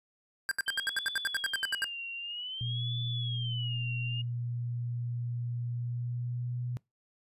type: tone bursts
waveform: square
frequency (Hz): 1590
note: G6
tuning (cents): +24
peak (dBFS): -28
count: 15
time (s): 0.49-1.843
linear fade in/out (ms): 0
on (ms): 23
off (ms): 72
type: tone with vibrato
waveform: sine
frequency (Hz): 3088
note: G7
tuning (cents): -27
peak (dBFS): -36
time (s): 0.66-4.22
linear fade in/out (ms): 10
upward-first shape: sine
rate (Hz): 0.53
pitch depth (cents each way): 200
type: tone with pitch glide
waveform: sine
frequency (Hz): 120 to 122.66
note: B2 to B2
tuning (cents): -49 to -11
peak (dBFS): -32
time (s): 2.61-6.77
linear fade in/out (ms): 0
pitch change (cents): +38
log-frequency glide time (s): 5.72-6.65
effects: noise-tail reverb RT60 0.2 s tail -23 dB re dry + resampled to 32000 Hz